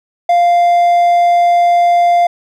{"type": "tone", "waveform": "triangle", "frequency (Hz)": 697, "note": "F5", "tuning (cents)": -4, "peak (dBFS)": -5, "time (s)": [0.29, 2.27], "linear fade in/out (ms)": 5, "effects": []}